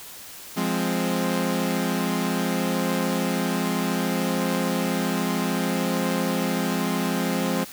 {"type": "chord", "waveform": "sawtooth", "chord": "F minor", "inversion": "none", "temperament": "equal", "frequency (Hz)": [174.61, 207.7, 261.6], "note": ["F3", "Ab3", "C4"], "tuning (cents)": [0, 0, 0], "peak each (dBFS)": [-23, -23, -23], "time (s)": [0.56, 7.65], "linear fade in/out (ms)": 20, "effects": ["white hiss -41 dBFS RMS until 7.72 s"]}